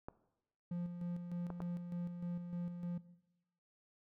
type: clicks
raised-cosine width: 1 ms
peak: -30 dBFS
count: 3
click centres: 0.085 / 1.503 / 1.604 s
type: tone with tremolo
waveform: triangle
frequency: 174.61 Hz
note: F3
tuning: in tune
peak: -35 dBFS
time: 0.71-2.98 s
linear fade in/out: 5 ms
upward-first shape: square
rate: 3.3 Hz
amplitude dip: 45%
effects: noise-tail reverb RT60 0.9 s tail -17 dB re dry